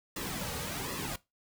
pink noise with flanger, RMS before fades -37 dBFS, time 0.16-1.16 s, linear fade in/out 5 ms, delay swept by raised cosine 1.3 to 3 ms, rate 1.3 Hz, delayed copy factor -0.7, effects noise-tail reverb RT60 0.2 s tail -19 dB re dry

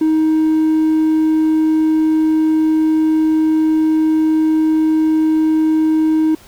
triangle tone, 314.5 Hz, D#4, 19 cents sharp, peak -8 dBFS, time 0.01-6.35 s, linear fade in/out 5 ms, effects tanh soft clip ceiling -5 dBFS + pink hiss -44 dBFS RMS until 6.47 s

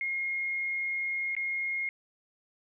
sine tone with dropouts, 2145 Hz, C7, 42 cents sharp, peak -29 dBFS, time 0.01-1.89 s, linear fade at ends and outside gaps 1 ms, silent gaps 1.351-1.366 s, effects none

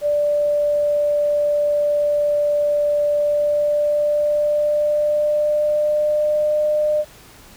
sine tone with pitch glide, 587.3 to 602.8 Hz, D5 to D5, 0 to +45 cents, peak -15 dBFS, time 0.01-7.05 s, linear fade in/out 50 ms, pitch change +45 cents, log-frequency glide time 3.12-6.63 s, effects pink hiss -45 dBFS RMS until 7.56 s

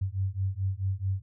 sine beating tone pair, 93.9 / 98.5 Hz, F#2 / G2, +26 / +9 cents, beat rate 4.6 Hz, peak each -30 dBFS, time 0.01-1.22 s, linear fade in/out 10 ms, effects none

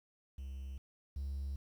triangle tone pair in turn, 66.8 / 69.16 Hz, C2 / C#2, +36 / -3 cents, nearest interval minor second, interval 61 cents, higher second, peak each -39 / -34 dBFS, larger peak second, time 0.38-0.78 / 1.16-1.56 s, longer neither, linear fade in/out 5 ms, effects tanh soft clip ceiling -32 dBFS + 11-bit

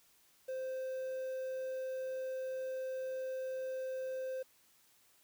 triangle tone with quantisation, 521 Hz, C5, 7 cents flat, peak -35 dBFS, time 0.48-4.43 s, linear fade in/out 10 ms, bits 10, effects white hiss -68 dBFS RMS until 5.23 s

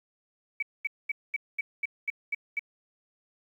sine tone bursts, 2282 Hz, C#7, 50 cents sharp, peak -26 dBFS, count 9, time 0.6-2.594 s, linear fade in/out 5 ms, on 26 ms, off 220 ms, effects 10-bit

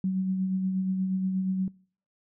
sine tone with tremolo, 188.3 Hz, F#3, 31 cents sharp, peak -23 dBFS, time 0.04-1.68 s, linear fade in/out 2 ms, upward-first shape sine, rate 8.4 Hz, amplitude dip 35%, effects noise-tail reverb RT60 0.5 s tail -24 dB re dry

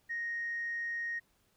sine tone, 1867 Hz, A#6, 2 cents sharp, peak -33 dBFS, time 0.09-1.2 s, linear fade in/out 20 ms, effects tanh soft clip ceiling -29 dBFS + pink hiss -72 dBFS RMS until 1.56 s

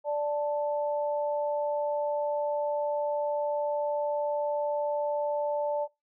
sine tone pair together, 586.7 / 880 Hz, D5 / A5, -2 / 0 cents, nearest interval perfect fifth, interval 702 cents, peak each -27 / -33 dBFS, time 0.04-5.88 s, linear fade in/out 50 ms, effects noise-tail reverb RT60 0.2 s tail -21 dB re dry

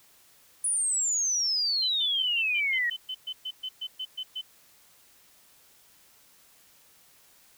sine exponential sweep, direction down, 9956 to 1864.7 Hz, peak -24 dBFS, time 0.64-2.9 s, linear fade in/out 5 ms
sine tone bursts, 3045 Hz, F#7, 49 cents sharp, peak -31 dBFS, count 15, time 1.82-4.415 s, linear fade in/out 10 ms, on 61 ms, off 120 ms
effects white hiss -59 dBFS RMS until 7.57 s

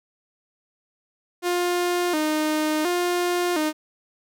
sawtooth tone with vibrato, 329.8 Hz, E4, 1 cent sharp, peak -17 dBFS, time 1.42-3.73 s, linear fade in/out 50 ms, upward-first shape square, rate 0.7 Hz, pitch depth 120 cents each way, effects none

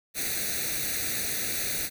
white noise with comb filter, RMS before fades -30 dBFS, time 0.14-1.9 s, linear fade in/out 50 ms, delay 0.48 ms, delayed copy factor +0.85, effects none

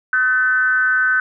sine tone with frequency modulation, 1517 Hz, F#6, 43 cents sharp, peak -13 dBFS, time 0.13-1.2 s, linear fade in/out 2 ms, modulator 243 Hz, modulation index 0.52, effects none

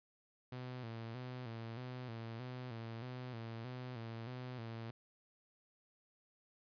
sawtooth tone with vibrato, 120 Hz, B2, 49 cents flat, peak -40 dBFS, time 0.52-4.91 s, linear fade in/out 5 ms, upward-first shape square, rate 1.6 Hz, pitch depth 87 cents each way, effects resampled to 11025 Hz

